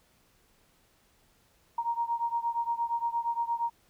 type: beating tone pair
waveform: sine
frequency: 932.3 / 940.9 Hz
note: A#5 / A#5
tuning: 0 / +16 cents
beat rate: 8.6 Hz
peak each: -30 / -32 dBFS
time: 1.78-3.7 s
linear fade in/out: 5 ms
effects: pink hiss -66 dBFS RMS until 3.89 s